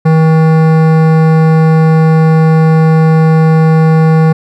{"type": "tone with hard clipping", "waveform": "sine", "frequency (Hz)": 159.6, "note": "D#3", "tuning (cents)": 44, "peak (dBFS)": -6, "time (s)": [0.05, 4.33], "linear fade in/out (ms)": 10, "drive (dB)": 16, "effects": []}